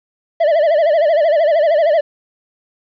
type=tone with vibrato; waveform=triangle; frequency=627 Hz; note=D#5; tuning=13 cents sharp; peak=-8 dBFS; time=0.4-2.01 s; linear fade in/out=10 ms; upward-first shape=sine; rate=13 Hz; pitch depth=140 cents each way; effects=resampled to 11025 Hz + 8-bit